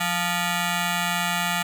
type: ring-modulated tone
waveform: 10% pulse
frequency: 523.3 Hz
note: C5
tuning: in tune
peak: -11 dBFS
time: 0-1.63 s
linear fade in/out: 10 ms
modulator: 346 Hz
effects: none